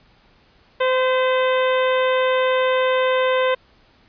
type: harmonic tone with a mistuned harmonic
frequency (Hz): 515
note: C5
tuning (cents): -28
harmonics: 1 / 2 / 3 / 4 / 5 / 6 / 7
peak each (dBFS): -17 / -23 / -27 / -29 / -31 / -33 / -34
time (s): 0.8-3.55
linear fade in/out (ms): 10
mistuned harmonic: 4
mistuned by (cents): -24
effects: pink hiss -55 dBFS RMS until 4.08 s + resampled to 11025 Hz